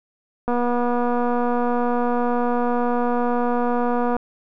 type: click train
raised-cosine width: 1 ms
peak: -10 dBFS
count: 893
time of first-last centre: 0.48-4.166 s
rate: 242 Hz
effects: none